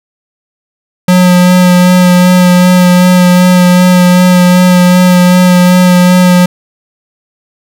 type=tone with vibrato; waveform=square; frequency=180.3 Hz; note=F#3; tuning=45 cents flat; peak=-3 dBFS; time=1.08-6.46 s; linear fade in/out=5 ms; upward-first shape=sine; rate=2.6 Hz; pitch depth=14 cents each way; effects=none